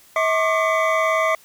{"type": "tone cluster", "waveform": "triangle", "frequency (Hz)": [642, 1090, 1188, 2025, 2254], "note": ["E5", "C#6", "D6", "B6", "C#7"], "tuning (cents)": [-46, -29, 20, 43, 28], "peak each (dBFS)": [-18, -23, -21, -23, -26], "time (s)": [0.16, 1.35], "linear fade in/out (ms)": 2, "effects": ["white hiss -51 dBFS RMS until 1.44 s"]}